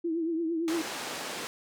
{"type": "tone with vibrato", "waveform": "sine", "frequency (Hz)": 329.6, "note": "E4", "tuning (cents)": 0, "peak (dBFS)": -27, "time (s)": [0.04, 0.82], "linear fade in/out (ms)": 10, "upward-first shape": "triangle", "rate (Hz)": 8.8, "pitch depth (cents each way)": 84}
{"type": "band-pass noise", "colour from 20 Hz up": "pink", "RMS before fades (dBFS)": -37, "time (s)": [0.68, 1.47], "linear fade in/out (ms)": 0, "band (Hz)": [350, 8500], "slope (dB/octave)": 12}
{"effects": []}